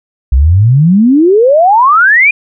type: exponential sweep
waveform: sine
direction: up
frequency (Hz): 60.2 to 2474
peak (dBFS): -3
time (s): 0.32-2.31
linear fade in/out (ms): 5
effects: none